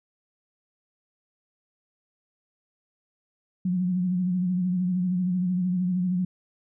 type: tone with vibrato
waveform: sine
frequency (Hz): 181.3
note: F#3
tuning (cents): -35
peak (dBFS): -22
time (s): 3.65-6.25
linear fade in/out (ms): 5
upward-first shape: sine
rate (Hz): 13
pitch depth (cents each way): 51
effects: none